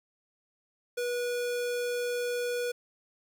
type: tone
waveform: square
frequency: 486.1 Hz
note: B4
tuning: 28 cents flat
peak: -30 dBFS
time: 0.97-2.72 s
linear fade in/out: 10 ms
effects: 10-bit